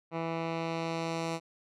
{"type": "tone with low-pass filter sweep", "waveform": "10% pulse", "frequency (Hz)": 164.81, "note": "E3", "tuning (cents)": 0, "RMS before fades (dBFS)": -34, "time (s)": [0.11, 1.4], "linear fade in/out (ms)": 50, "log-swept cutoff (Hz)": [2000, 7900], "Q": 0.89, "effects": []}